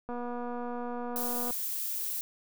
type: click train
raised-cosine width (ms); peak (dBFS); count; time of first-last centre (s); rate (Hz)
1; -25; 344; 0.09-1.507; 242
type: noise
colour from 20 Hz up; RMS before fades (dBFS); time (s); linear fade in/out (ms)
violet; -34; 1.16-2.21; 0
effects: none